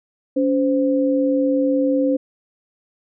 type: tone pair together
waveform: sine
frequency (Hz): 281.4 / 517.6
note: C#4 / C5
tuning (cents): +26 / -19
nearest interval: major seventh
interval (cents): 1055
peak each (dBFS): -17 / -19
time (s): 0.36-2.17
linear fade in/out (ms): 10
effects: none